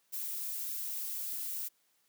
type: noise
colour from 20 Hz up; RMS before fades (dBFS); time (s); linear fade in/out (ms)
violet; -38; 0.12-1.69; 20
effects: white hiss -73 dBFS RMS until 2.08 s + high-pass 150 Hz 12 dB/octave